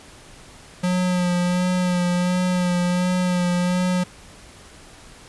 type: tone with vibrato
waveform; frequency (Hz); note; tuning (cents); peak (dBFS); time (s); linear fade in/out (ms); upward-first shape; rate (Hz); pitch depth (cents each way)
square; 179.5; F3; +48; -19; 0.83-4.04; 10; sine; 1.4; 24
effects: pink hiss -45 dBFS RMS until 5.28 s + resampled to 24000 Hz